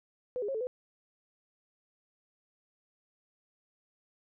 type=tone with pitch steps; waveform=sine; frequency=500 / 412.3 / 541 / 440.1 / 502 Hz; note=B4 / G#4 / C#5 / A4 / B4; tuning=+21 / -13 / -42 / 0 / +28 cents; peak=-31 dBFS; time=0.36-0.67 s; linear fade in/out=0 ms; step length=62 ms; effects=none